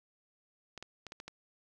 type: clicks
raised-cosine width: 0.2 ms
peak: -27 dBFS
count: 6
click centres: 0.777 / 0.826 / 1.067 / 1.121 / 1.201 / 1.28 s
effects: none